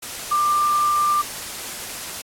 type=tone in noise; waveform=sine; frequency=1188 Hz; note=D6; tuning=20 cents sharp; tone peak=-16 dBFS; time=0.31-1.22 s; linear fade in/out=10 ms; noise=white; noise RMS=-31 dBFS; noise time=0.02-2.22 s; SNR=+12 dB; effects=low-pass 12000 Hz 12 dB/octave + AAC 64 kbps